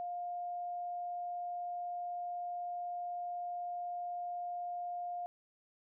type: tone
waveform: sine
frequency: 706 Hz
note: F5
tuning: 19 cents sharp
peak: -37 dBFS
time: 0-5.26 s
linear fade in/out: 0 ms
effects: none

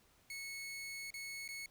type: tone with dropouts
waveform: sawtooth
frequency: 2200 Hz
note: C#7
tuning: 14 cents flat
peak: -40 dBFS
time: 0.3-1.66 s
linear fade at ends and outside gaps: 2 ms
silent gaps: 1.105-1.14 / 1.479-1.488 s
effects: pink hiss -69 dBFS RMS until 1.7 s

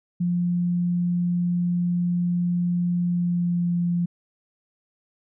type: tone with pitch glide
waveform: sine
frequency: 175.5 to 173.68 Hz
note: F3 to F3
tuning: +9 to -9 cents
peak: -20 dBFS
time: 0.2-4.06 s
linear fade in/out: 10 ms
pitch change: -18 cents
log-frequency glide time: 3.01-3.75 s
effects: none

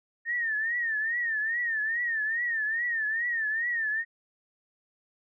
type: tone with vibrato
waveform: sine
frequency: 1821 Hz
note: A#6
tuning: 41 cents flat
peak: -26 dBFS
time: 0.25-4.05 s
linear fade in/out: 50 ms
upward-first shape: triangle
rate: 2.4 Hz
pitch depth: 130 cents each way
effects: none

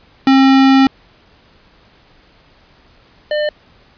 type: tone pair in turn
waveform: square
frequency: 268.1 / 600.8 Hz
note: C4 / D5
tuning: +42 / +39 cents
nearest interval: octave + major second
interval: 1397 cents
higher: second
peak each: -7 / -15 dBFS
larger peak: first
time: 0.27-0.87 / 3.31-3.49 s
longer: first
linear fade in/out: 2 ms
effects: pink hiss -49 dBFS RMS until 3.97 s + resampled to 11025 Hz

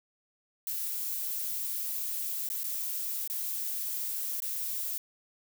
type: noise with dropouts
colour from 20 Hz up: violet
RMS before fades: -34 dBFS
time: 0.67-4.98 s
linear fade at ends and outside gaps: 1 ms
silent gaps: 2.489-2.5 / 2.634-2.641 / 3.276-3.299 / 4.402-4.421 s
effects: none

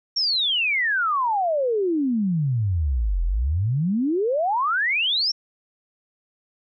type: exponential two-way sweep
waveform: sine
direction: down then up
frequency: 5620 to 40.2 to 5620 Hz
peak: -19 dBFS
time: 0.16-5.32 s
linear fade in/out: 10 ms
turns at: 3.24 s
effects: none

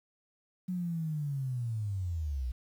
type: linear sweep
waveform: sine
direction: down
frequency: 185 to 58.27 Hz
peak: -31 dBFS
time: 0.68-2.52 s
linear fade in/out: 10 ms
effects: 10-bit

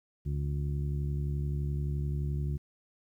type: harmonic tone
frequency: 71.6 Hz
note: D2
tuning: 43 cents flat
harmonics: 1 / 2 / 3 / 4 / 5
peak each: -32 / -32 / -46 / -50 / -47 dBFS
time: 0.25-2.58 s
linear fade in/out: 20 ms
effects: 11-bit

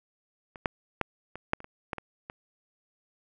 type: clicks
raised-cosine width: 0.5 ms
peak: -28 / -10 / -11 / -24 / -9 / -29 / -28 / -16 / -22 / -23 dBFS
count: 10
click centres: 0.558 / 0.658 / 1.013 / 1.356 / 1.534 / 1.604 / 1.644 / 1.932 / 1.983 / 2.299 s
effects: none

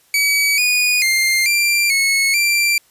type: tone with pitch steps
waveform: sawtooth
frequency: 2277 / 2464 / 2106 / 2366 / 2192 / 2358 Hz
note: C#7 / D#7 / C7 / D7 / C#7 / D7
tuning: +46 / -17 / +11 / +12 / -20 / +6 cents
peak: -10 dBFS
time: 0.14-2.78 s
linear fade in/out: 2 ms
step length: 440 ms
effects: white hiss -55 dBFS RMS until 2.9 s + resampled to 32000 Hz

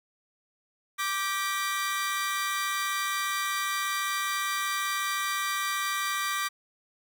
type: chord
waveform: sawtooth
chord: G major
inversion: second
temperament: equal with one note detuned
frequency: 1174.7 / 1568 / 1931.5 Hz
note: D6 / G6 / B6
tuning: 0 / 0 / -39 cents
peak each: -26 / -32 / -30 dBFS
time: 0.98-6.49 s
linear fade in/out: 20 ms
effects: none

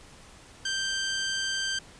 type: tone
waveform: 15% pulse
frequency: 1568 Hz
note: G6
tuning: in tune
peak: -21 dBFS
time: 0.65-1.79 s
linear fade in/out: 5 ms
effects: pink hiss -51 dBFS RMS until 1.99 s + resampled to 22050 Hz

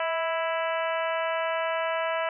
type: harmonic tone with a mistuned harmonic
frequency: 330 Hz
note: E4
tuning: 2 cents sharp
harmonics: 2 / 3 / 4 / 5 / 6 / 7 / 8 / 9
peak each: -28 / -32 / -34 / -36 / -38 / -39 / -40 / -41 dBFS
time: 0-2.29 s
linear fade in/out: 2 ms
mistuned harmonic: 2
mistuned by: -27 cents
effects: none

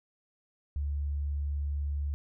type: tone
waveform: sine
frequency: 72 Hz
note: D2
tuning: 34 cents flat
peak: -29 dBFS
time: 0.76-2.14 s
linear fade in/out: 0 ms
effects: none

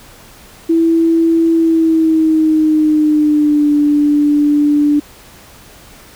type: tone with pitch glide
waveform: sine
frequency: 329.6 to 293.6 Hz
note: E4 to D4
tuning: 0 to 0 cents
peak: -8 dBFS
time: 0.69-5 s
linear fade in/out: 10 ms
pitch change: -200 cents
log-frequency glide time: 1.53-3.72 s
effects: pink hiss -40 dBFS RMS until 6.15 s

